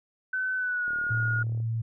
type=tone with pitch glide; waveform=sine; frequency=1517 to 1434.3 Hz; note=F#6 to F6; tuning=+43 to +46 cents; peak=-26 dBFS; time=0.33-1.43 s; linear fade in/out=5 ms; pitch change=-97 cents; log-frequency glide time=0.56-0.94 s
type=click train; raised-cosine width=2 ms; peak=-35 dBFS; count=28; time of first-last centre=0.88-1.602 s; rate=37.4 Hz
type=tone; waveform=sine; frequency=113.6 Hz; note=A#2; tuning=44 cents flat; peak=-26 dBFS; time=1.1-1.82 s; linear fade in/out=10 ms
effects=none